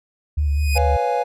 sine tone with vibrato, 73.2 Hz, D2, 5 cents flat, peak -16 dBFS, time 0.37-0.97 s, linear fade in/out 10 ms, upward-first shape square, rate 5 Hz, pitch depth 32 cents each way
sawtooth tone with exponential growth, 2489 Hz, D#7, in tune, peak -16 dBFS, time 0.38-0.78 s, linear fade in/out 1 ms, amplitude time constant 86 ms
triangle chord, C# dominant seventh, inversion third, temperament equal, 493.9 / 554.4 / 698.5 / 830.6 Hz, B4 / C#5 / E#5 / G#5, 0 / 0 / 0 / 0 cents, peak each -21 / -24 / -22 / -20 dBFS, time 0.75-1.24 s, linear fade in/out 20 ms
effects resampled to 32000 Hz

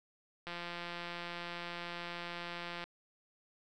click train, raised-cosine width 0.3 ms, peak -26 dBFS, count 411, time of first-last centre 0.47-2.84 s, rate 173 Hz, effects none

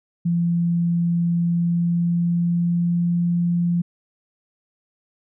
sine tone with pitch glide, 171 to 172.89 Hz, F3 to F3, -36 to -17 cents, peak -17 dBFS, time 0.25-3.82 s, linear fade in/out 10 ms, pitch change +19 cents, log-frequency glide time 1.38-3.22 s, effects none

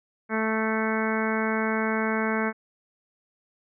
harmonic tone, 220 Hz, A3, in tune, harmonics 1 / 2 / 3 / 4 / 5 / 6 / 7 / 8 / 9 / 10, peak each -27 / -30 / -34 / -34 / -35 / -35 / -32 / -37 / -38 / -35 dBFS, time 0.29-2.53 s, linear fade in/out 50 ms, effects none

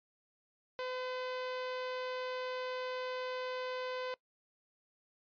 sawtooth tone, 508 Hz, B4, 49 cents sharp, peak -33 dBFS, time 0.79-4.14 s, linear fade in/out 0 ms, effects noise-tail reverb RT60 0.1 s tail -22 dB re dry + resampled to 11025 Hz

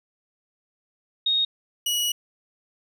sine / sawtooth tone pair in turn, 3729 / 2916 Hz, A#7 / F#7, 0 / -26 cents, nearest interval major third, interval 426 cents, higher first, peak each -19 dBFS, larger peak neither, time 1.26-1.45 / 1.86-2.12 s, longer second, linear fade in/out 5 ms, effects none

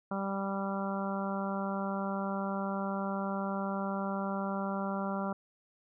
harmonic tone, 196 Hz, G3, in tune, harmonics 1 / 2 / 3 / 4 / 5 / 6 / 7, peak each -34 / -43 / -39 / -41 / -42 / -43 / -42 dBFS, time 0.11-5.33 s, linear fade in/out 5 ms, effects none

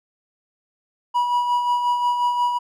triangle tone with tremolo, 972 Hz, B5, 28 cents flat, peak -14 dBFS, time 1.14-2.59 s, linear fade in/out 20 ms, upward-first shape sine, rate 5.6 Hz, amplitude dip 45%, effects none

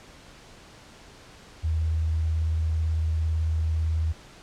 sine tone with vibrato, 79.9 Hz, D#2, 47 cents sharp, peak -22 dBFS, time 1.63-4.13 s, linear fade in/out 20 ms, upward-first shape sine, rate 18 Hz, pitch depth 25 cents each way, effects pink hiss -49 dBFS RMS until 4.42 s + low-pass 7000 Hz 12 dB/octave

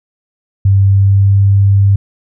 sine tone with pitch glide, 98 to 99.14 Hz, G2 to G2, 0 to +20 cents, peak -5 dBFS, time 0.65-1.96 s, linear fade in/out 5 ms, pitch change +20 cents, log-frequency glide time 0.86-1.42 s, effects none

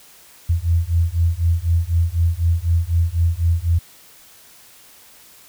sine beating tone pair, 82.5 / 86.5 Hz, E2 / F2, +2 / -16 cents, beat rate 4 Hz, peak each -18 dBFS, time 0.49-3.79 s, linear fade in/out 10 ms, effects white hiss -47 dBFS RMS until 5.48 s

